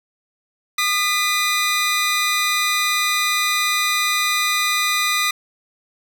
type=tone pair together; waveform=20% pulse; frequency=1220.2 / 2000 Hz; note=D#6 / B6; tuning=-34 / +21 cents; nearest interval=major sixth; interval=855 cents; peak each=-15 dBFS; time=0.78-5.31 s; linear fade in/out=5 ms; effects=none